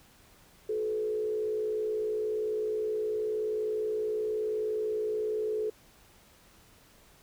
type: tone with frequency modulation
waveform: sine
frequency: 430.1 Hz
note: A4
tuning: 39 cents flat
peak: -28 dBFS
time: 0.69-5.7 s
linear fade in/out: 5 ms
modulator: 59 Hz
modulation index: 0.54
effects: pink hiss -59 dBFS RMS until 7.22 s